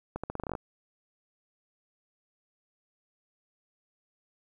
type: accelerating click train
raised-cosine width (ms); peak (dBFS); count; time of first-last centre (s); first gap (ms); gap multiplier
1; -20; 11; 0.16-0.552; 76; 0.84
effects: 10-bit